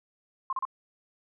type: tone bursts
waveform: sine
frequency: 1059 Hz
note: C6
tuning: 21 cents sharp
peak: -27 dBFS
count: 3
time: 0.5-0.652 s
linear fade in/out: 2 ms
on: 28 ms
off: 34 ms
effects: none